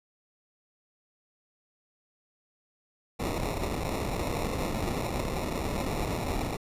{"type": "noise with sample-and-hold", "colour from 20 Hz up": "pink", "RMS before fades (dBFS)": -31, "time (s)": [3.19, 6.57], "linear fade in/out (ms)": 10, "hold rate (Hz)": 1575, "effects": ["resampled to 32000 Hz"]}